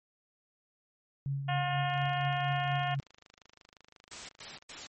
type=tone with tremolo; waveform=sine; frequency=138.59 Hz; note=C#3; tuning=in tune; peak=-29 dBFS; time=1.26-3 s; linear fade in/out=0 ms; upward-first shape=triangle; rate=4.2 Hz; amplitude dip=55%
type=harmonic tone; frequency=357.1 Hz; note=F4; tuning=39 cents sharp; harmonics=2 / 3 / 4 / 5 / 6 / 7 / 8 / 9; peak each=-32 / -40 / -41 / -39 / -45 / -45 / -42 / -46 dBFS; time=1.48-2.95 s; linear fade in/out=10 ms
type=click train; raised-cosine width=0.2 ms; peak=-37 dBFS; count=71; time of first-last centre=1.9-4.624 s; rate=25.7 Hz
type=noise bursts; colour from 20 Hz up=white; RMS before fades=-43 dBFS; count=3; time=4.11-4.87 s; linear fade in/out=5 ms; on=180 ms; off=110 ms
effects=MP3 32 kbps